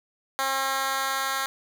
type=tone with high-pass filter sweep; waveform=10% pulse; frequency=268.9 Hz; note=C4; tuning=47 cents sharp; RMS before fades=-27 dBFS; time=0.39-1.46 s; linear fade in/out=0 ms; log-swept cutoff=790 to 1200 Hz; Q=0.9; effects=none